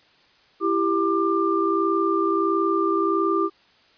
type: tone cluster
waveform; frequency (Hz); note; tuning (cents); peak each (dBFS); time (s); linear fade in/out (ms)
sine; 332.6 / 394.1 / 1191; E4 / G4 / D6; +16 / +9 / +24; -23; 0.6-3.5; 50
effects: white hiss -57 dBFS RMS until 3.97 s + resampled to 11025 Hz